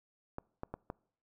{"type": "clicks", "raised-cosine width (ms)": 1, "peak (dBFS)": -25, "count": 4, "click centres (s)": [0.384, 0.634, 0.74, 0.901], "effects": ["noise-tail reverb RT60 0.6 s tail -25 dB re dry"]}